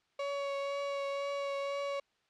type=tone with vibrato; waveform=35% pulse; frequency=560 Hz; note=C#5; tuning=18 cents sharp; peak=-32 dBFS; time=0.19-2 s; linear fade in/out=5 ms; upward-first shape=triangle; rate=2 Hz; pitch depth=14 cents each way; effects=white hiss -74 dBFS RMS until 2.29 s + low-pass 4000 Hz 12 dB/octave